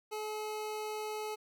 25% pulse tone, 428 Hz, A4, 48 cents flat, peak -33 dBFS, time 0.11-1.36 s, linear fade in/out 20 ms, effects none

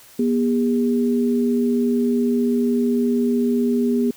sine tone pair together, 241.1 / 405.4 Hz, B3 / G#4, -41 / -42 cents, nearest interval major sixth, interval 899 cents, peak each -17 / -22 dBFS, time 0.19-4.11 s, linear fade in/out 5 ms, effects white hiss -47 dBFS RMS until 4.16 s

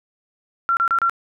sine tone bursts, 1366 Hz, F6, 39 cents flat, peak -15 dBFS, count 4, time 0.69-1.096 s, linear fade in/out 0 ms, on 79 ms, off 30 ms, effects none

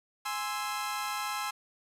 sawtooth chord, Ab augmented, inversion none, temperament equal, 830.6 / 1046.5 / 1318.5 Hz, Ab5 / C6 / E6, 0 / 0 / 0 cents, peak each -33 dBFS, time 0.25-1.51 s, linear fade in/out 10 ms, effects resampled to 32000 Hz + 9-bit

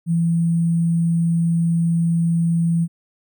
sine tone with sample-and-hold, 167.6 Hz, E3, 29 cents sharp, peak -15 dBFS, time 0.06-2.88 s, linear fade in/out 50 ms, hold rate 8820 Hz, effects none

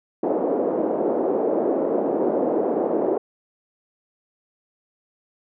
white band-pass noise, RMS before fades -22 dBFS, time 0.23-3.18 s, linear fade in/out 5 ms, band 270 to 580 Hz, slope 24 dB/octave, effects none

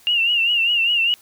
sine tone with vibrato, 2794 Hz, F7, in tune, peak -15 dBFS, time 0.07-1.14 s, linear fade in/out 0 ms, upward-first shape triangle, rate 5 Hz, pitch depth 93 cents each way, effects white hiss -51 dBFS RMS until 1.21 s

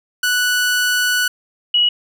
sawtooth / sine tone pair in turn, 1480 / 2916 Hz, F#6 / F#7, 0 / -26 cents, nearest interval octave, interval 1174 cents, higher second, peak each -11 dBFS, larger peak neither, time 0.23-1.28 / 1.74-1.89 s, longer first, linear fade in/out 5 ms, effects none

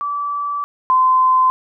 sine tone pair in turn, 1156 / 1029.9 Hz, D6 / C6, -28 / -28 cents, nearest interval major second, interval 200 cents, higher first, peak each -19 / -10 dBFS, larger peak second, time 0.01-0.64 / 0.9-1.5 s, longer first, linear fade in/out 0 ms, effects none

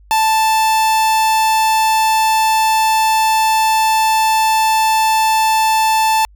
45% pulse tone, 880 Hz, A5, in tune, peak -11 dBFS, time 0.11-6.25 s, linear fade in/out 0 ms, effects added 50 Hz sine -42 dBFS peak until 6.35 s

